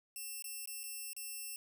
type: tone with dropouts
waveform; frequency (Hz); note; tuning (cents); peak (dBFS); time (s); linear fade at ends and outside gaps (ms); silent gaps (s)
5% pulse; 2700; E7; +41; -33; 0.16-1.56; 1; 0.423-0.442 / 0.657-0.674 / 0.833-0.838 / 1.132-1.165
effects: none